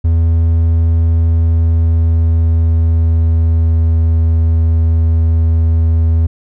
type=tone with pitch glide; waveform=triangle; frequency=82.41 to 81.6 Hz; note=E2 to E2; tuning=0 to -17 cents; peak=-6 dBFS; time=0.04-6.27 s; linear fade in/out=10 ms; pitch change=-17 cents; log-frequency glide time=1.19-4 s; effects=none